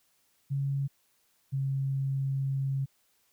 sine tone pair in turn, 138.59 / 135.97 Hz, C#3 / C#3, 0 / -33 cents, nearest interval unison, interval 33 cents, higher first, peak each -27 dBFS, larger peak neither, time 0.5-0.88 / 1.52-2.86 s, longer second, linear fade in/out 20 ms, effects white hiss -70 dBFS RMS until 3.32 s

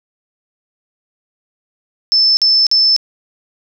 sine tone bursts, 5274 Hz, E8, in tune, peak -8 dBFS, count 3, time 2.12-2.964 s, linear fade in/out 0 ms, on 250 ms, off 47 ms, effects none

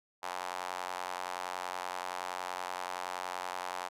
square tone with high-pass filter, 45.3 Hz, F#1, 36 cents flat, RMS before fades -39 dBFS, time 0.22-3.89 s, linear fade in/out 20 ms, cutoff 860 Hz, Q 2.5, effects low-pass 12000 Hz 12 dB/octave

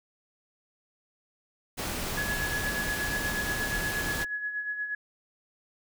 pink noise, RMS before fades -33 dBFS, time 1.77-4.25 s, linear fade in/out 20 ms
sine tone with tremolo, 1687 Hz, G#6, 27 cents sharp, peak -28 dBFS, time 2.17-4.95 s, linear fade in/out 5 ms, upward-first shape sine, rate 8.4 Hz, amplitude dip 55%
effects none

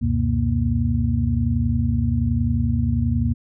sine tone cluster, 72.2 / 93.4 / 124.2 / 234.7 Hz, D2 / F#2 / B2 / A#3, -29 / +17 / +10 / +12 cents, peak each -23 dBFS, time 0.01-3.34 s, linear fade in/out 20 ms, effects none

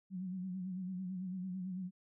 sine tone with vibrato, 185 Hz, F#3, in tune, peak -38 dBFS, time 0.1-1.91 s, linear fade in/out 50 ms, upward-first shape sine, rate 9 Hz, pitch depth 60 cents each way, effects none

